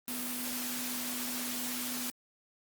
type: tone in noise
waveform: sine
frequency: 246.9 Hz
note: B3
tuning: in tune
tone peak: -40 dBFS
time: 0.08-2.1 s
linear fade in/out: 0 ms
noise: white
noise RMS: -37 dBFS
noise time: 0.08-2.1 s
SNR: -6 dB
effects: high-pass 150 Hz 12 dB/octave + Opus 32 kbps